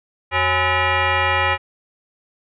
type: tone with frequency modulation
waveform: sine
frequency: 547 Hz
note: C#5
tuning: 23 cents flat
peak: -15 dBFS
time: 0.31-1.58 s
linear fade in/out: 50 ms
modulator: 460 Hz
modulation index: 4.7
effects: none